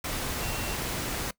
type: tone in noise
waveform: sine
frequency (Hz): 2735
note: F7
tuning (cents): -37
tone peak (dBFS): -40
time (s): 0.42-0.75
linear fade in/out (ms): 5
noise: pink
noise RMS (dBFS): -32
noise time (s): 0.04-1.31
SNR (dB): -11
effects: noise-tail reverb RT60 0.1 s tail -21 dB re dry

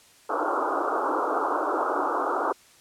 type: band-pass noise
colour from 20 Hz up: white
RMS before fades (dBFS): -26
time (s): 0.29-2.53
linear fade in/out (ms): 10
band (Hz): 280 to 1400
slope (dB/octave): 96
effects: white hiss -55 dBFS RMS until 2.8 s + low-pass 10000 Hz 12 dB/octave

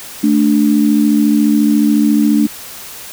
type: tone pair together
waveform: sine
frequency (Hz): 219.3 / 293.5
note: A3 / D4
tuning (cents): -6 / -1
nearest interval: perfect fourth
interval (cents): 505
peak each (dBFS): -11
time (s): 0.23-2.47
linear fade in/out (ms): 10
effects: white hiss -31 dBFS RMS until 3.12 s

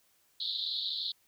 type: band-pass noise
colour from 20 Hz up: white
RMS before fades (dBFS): -35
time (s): 0.4-1.12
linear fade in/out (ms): 5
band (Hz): 3500 to 4300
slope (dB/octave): 96
effects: white hiss -69 dBFS RMS until 1.27 s

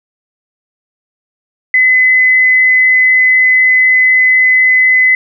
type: tone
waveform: sine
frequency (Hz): 2024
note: B6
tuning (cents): +42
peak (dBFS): -5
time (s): 1.74-5.15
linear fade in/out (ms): 2
effects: none

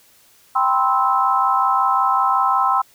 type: chord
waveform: sine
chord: C major seventh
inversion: second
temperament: just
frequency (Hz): 784.9 / 981.1 / 1046.5 / 1308.1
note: G5 / B5 / C6 / E6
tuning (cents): +2 / -12 / 0 / -14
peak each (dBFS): -20 / -24 / -18 / -19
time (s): 0.55-2.82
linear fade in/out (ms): 10
effects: white hiss -53 dBFS RMS until 2.94 s

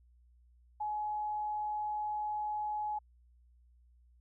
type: tone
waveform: sine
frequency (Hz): 844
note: G#5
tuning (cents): +28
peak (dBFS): -33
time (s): 0.8-2.99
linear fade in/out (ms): 10
effects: added 60 Hz sine -61 dBFS peak until 4.2 s

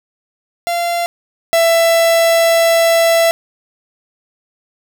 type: tone pair in turn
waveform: 45% pulse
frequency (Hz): 689 / 665.9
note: F5 / E5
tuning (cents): -24 / +17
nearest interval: minor second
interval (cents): 59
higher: first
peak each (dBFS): -15 / -9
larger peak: second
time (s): 0.67-1.06 / 1.53-3.31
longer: second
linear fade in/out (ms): 0
effects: none

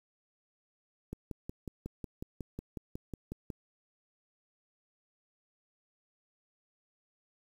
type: click train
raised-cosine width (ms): 3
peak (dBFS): -26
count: 14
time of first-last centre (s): 1.13-3.502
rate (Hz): 5.48
effects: 9-bit

